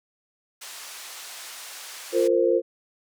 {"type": "band-pass noise", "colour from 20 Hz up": "white", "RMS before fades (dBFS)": -40, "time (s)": [0.61, 2.28], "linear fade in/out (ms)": 10, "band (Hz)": [690, 9000], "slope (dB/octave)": 12}
{"type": "chord", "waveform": "sine", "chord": "F suspended fourth", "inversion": "none", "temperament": "equal with one note detuned", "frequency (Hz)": [349.2, 458.2, 523.3], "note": ["F4", "Bb4", "C5"], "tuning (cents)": [0, -30, 0], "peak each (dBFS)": -22, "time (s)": [2.12, 2.62], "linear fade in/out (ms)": 50}
{"effects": []}